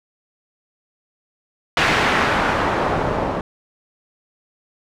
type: noise with low-pass filter sweep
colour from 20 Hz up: white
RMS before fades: -19 dBFS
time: 1.77-3.41 s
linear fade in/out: 2 ms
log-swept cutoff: 2300 to 650 Hz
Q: 1
effects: none